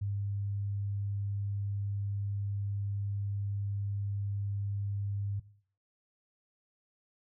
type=tone; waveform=sine; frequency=100.6 Hz; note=G2; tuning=45 cents sharp; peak=-31 dBFS; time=0.01-5.4 s; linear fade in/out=10 ms; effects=noise-tail reverb RT60 0.5 s tail -17 dB re dry